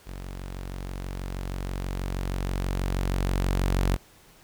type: tone with level ramp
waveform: sawtooth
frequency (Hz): 46.25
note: F#1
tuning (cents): 0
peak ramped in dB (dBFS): -32 to -17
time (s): 0.06-3.97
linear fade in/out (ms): 20
effects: pink hiss -55 dBFS RMS until 4.43 s